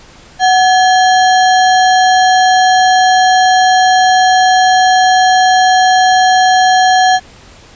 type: tone with sample-and-hold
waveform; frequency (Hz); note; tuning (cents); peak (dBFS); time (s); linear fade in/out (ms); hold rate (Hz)
sine; 744; F#5; +9; -5; 0.39-7.2; 50; 2450
effects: pink hiss -39 dBFS RMS until 7.75 s + resampled to 16000 Hz